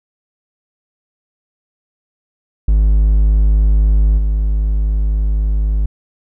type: tone with level steps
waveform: triangle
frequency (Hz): 51.91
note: G#1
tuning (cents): 0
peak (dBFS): -6 / -10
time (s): 2.68-5.86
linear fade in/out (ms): 5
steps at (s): 4.17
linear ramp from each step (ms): 20
effects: none